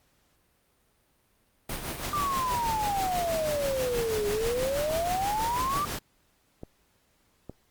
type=noise with tremolo; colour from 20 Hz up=pink; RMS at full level=-32 dBFS; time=1.69-5.99 s; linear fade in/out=5 ms; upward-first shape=triangle; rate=6.2 Hz; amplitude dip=60%
type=exponential two-way sweep; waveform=sine; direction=down then up; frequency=1200 to 407.1 to 1200 Hz; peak=-26 dBFS; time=2.13-5.85 s; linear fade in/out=2 ms; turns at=4.28 s
type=click train; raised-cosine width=2 ms; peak=-25 dBFS; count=4; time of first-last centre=4.91-7.496 s; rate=1.16 Hz
effects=pink hiss -68 dBFS RMS until 7.7 s + Opus 48 kbps